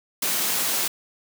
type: high-pass noise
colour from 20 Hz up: white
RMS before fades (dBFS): -24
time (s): 0.22-0.88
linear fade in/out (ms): 5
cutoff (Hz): 140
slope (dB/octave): 48
effects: none